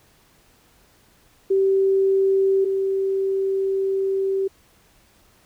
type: tone pair in turn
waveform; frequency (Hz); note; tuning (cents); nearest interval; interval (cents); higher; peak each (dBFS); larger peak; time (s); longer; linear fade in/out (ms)
sine; 387.2 / 387.2; G4 / G4; -21 / -21; unison; 0; neither; -15 / -19; first; 1.5-2.65 / 2.65-4.48; second; 10
effects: pink hiss -57 dBFS RMS until 5.45 s